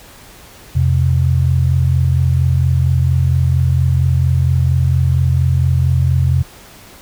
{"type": "tone pair together", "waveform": "sine", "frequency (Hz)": [85.66, 130], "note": ["F2", "C3"], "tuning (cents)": [-33, -11], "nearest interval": "perfect fifth", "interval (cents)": 722, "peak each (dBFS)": -13, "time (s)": [0.75, 6.43], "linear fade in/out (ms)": 10, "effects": ["pink hiss -40 dBFS RMS until 7.01 s"]}